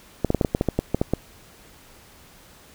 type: clicks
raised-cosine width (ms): 2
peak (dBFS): -6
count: 12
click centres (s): 0.247 / 0.304 / 0.347 / 0.412 / 0.448 / 0.549 / 0.611 / 0.687 / 0.79 / 0.946 / 1.015 / 1.136
effects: pink hiss -50 dBFS RMS until 2.74 s